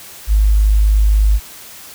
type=tone; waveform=sine; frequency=51.9 Hz; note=G#1; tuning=in tune; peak=-8 dBFS; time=0.27-1.4 s; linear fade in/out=50 ms; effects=white hiss -36 dBFS RMS until 1.94 s